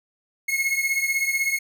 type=beating tone pair; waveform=45% pulse; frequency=2167 / 2183 Hz; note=C#7 / C#7; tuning=-40 / -27 cents; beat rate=16 Hz; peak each=-23 / -26 dBFS; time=0.48-1.59 s; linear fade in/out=10 ms; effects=none